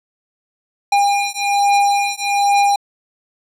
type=beating tone pair; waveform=square; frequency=806 / 807.2 Hz; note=G5 / G#5; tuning=+48 / -49 cents; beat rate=1.2 Hz; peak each=-17 / -17 dBFS; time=0.92-2.76 s; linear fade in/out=5 ms; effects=low-pass 9000 Hz 12 dB/octave